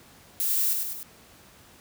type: noise with echo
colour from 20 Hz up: violet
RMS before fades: -26 dBFS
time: 0.4-0.73 s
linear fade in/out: 0 ms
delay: 100 ms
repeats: 3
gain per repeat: -4 dB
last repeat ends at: 1.03 s
effects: pink hiss -53 dBFS RMS until 1.8 s + high-pass 60 Hz 12 dB/octave